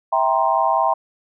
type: chord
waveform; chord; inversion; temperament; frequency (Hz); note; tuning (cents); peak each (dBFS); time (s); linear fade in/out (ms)
sine; C dominant seventh; first; just; 654.1 / 784.9 / 941.9 / 1046.5; E5 / G5 / Bb5 / C6; -14 / +2 / +18 / 0; -21 / -20 / -20 / -21; 0.12-0.94; 10
effects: none